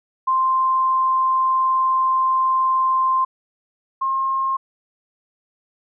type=tone pair in turn; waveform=sine; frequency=1046.5 / 1068.5 Hz; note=C6 / C6; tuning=0 / +36 cents; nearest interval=unison; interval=36 cents; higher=second; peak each=-15 / -18 dBFS; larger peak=first; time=0.27-3.25 / 4.01-4.57 s; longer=first; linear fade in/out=10 ms; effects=none